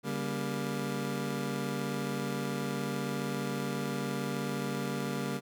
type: chord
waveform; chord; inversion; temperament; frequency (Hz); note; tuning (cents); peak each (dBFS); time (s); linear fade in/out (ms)
25% pulse; G diminished; second; just; 141.12 / 196 / 235.2; Db3 / G3 / Bb3; +31 / 0 / +16; -33; 0.03-5.41; 50
effects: none